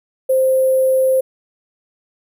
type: tone with sample-and-hold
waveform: sine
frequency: 523.3 Hz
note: C5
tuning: in tune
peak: -11 dBFS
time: 0.29-1.21 s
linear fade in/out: 10 ms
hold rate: 11025 Hz
effects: none